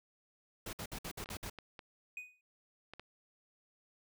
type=noise bursts; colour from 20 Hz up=pink; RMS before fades=-43 dBFS; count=7; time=0.66-1.499 s; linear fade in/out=5 ms; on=71 ms; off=57 ms
type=clicks; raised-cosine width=0.3 ms; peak=-31 dBFS; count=7; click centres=1.259 / 1.29 / 1.464 / 1.587 / 1.792 / 2.936 / 2.996 s
type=tone with exponential decay; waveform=triangle; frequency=2489 Hz; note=D#7; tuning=in tune; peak=-37 dBFS; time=2.17-2.41 s; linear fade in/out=2 ms; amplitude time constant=52 ms
effects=none